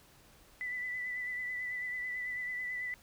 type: tone with vibrato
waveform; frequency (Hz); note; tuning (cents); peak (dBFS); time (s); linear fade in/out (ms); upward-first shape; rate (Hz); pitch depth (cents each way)
sine; 1988; B6; +11; -35; 0.61-2.94; 0; sine; 9.1; 24
effects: pink hiss -61 dBFS RMS until 3.02 s